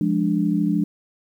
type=chord; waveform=sine; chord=D diminished; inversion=first; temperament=equal; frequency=174.61 / 207.7 / 293.7 Hz; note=F3 / Ab3 / D4; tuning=0 / 0 / 0 cents; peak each=-22 dBFS; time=0.01-0.84 s; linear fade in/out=2 ms; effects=9-bit